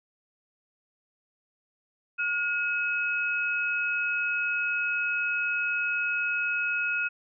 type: tone pair together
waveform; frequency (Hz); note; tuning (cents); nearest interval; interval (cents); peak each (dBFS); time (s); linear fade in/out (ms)
sine; 1432 / 2556; F6 / D#7; +43 / +46; minor seventh; 1003; -28; 2.18-7.09; 20
effects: none